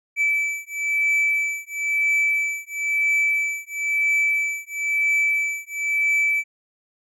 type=beating tone pair; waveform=triangle; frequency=2311 / 2312 Hz; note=D7 / D7; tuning=-28 / -28 cents; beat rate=1 Hz; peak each=-21 dBFS; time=0.16-6.44 s; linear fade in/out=50 ms; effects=none